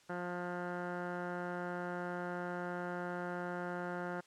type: tone with low-pass filter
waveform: 15% pulse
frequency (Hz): 177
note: F3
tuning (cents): +23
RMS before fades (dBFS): -40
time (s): 0.09-4.21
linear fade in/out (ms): 10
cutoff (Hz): 1300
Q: 8.1
effects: white hiss -65 dBFS RMS until 4.26 s + low-pass 7000 Hz 12 dB/octave